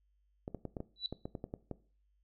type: clicks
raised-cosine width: 2 ms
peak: -26 dBFS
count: 11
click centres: 0.479 / 0.547 / 0.653 / 0.768 / 0.804 / 1.126 / 1.255 / 1.352 / 1.441 / 1.539 / 1.713 s
type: tone with exponential growth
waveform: sine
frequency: 3951 Hz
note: B7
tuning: in tune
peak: -29 dBFS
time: 0.96-1.06 s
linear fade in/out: 1 ms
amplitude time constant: 21 ms
effects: noise-tail reverb RT60 0.4 s tail -18 dB re dry + added 50 Hz sine -70 dBFS peak until 2.23 s